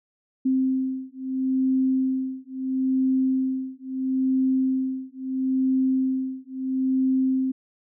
sine beating tone pair, 261.6 / 262.35 Hz, C4 / C4, 0 / +5 cents, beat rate 0.75 Hz, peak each -24 dBFS, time 0.45-7.52 s, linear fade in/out 10 ms, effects none

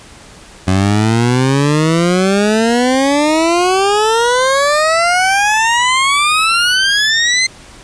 20% pulse exponential sweep, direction up, 92 to 2090 Hz, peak -5 dBFS, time 0.67-7.47 s, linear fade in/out 10 ms, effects pink hiss -38 dBFS RMS until 7.83 s + resampled to 22050 Hz

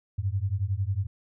sine beating tone pair, 92.5 / 103.5 Hz, F#2 / G#2, 0 / -5 cents, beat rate 11 Hz, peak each -28 dBFS, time 0.18-1.07 s, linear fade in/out 10 ms, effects none

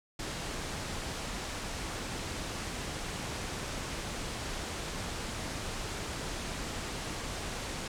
pink low-pass noise, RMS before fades -38 dBFS, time 0.19-7.88 s, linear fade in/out 5 ms, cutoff 9000 Hz, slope 24 dB/octave, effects none

